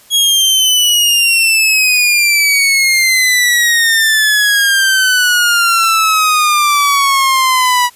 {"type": "exponential sweep", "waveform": "sawtooth", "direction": "down", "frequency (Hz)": [3322, 972], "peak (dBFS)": -5, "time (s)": [0.1, 7.9], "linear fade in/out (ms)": 50, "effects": ["white hiss -44 dBFS RMS until 7.95 s", "resampled to 32000 Hz"]}